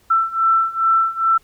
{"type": "beating tone pair", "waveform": "sine", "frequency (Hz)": [1334, 1336.4], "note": ["E6", "E6"], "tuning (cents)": [20, 23], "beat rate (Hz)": 2.4, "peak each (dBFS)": [-18, -16], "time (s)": [0.1, 1.38], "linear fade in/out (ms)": 10, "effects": ["pink hiss -56 dBFS RMS until 1.43 s"]}